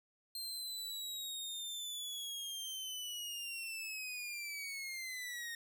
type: linear sweep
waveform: sawtooth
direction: down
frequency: 4186 to 1845 Hz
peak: -38 dBFS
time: 0.35-5.55 s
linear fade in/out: 2 ms
effects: none